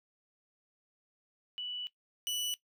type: tone pair in turn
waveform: sine / sawtooth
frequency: 2960 / 2960 Hz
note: F#7 / F#7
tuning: 0 / 0 cents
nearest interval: unison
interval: 0 cents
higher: neither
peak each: -36 / -29 dBFS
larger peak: second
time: 1.58-1.87 / 2.27-2.54 s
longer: first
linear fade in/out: 0 ms
effects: noise-tail reverb RT60 0.1 s tail -17 dB re dry